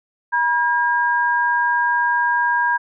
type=tone pair together; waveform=sine; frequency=962.1 / 1618 Hz; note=B5 / G#6; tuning=-46 / -46 cents; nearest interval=major sixth; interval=900 cents; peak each=-18 dBFS; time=0.32-2.78 s; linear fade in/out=20 ms; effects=none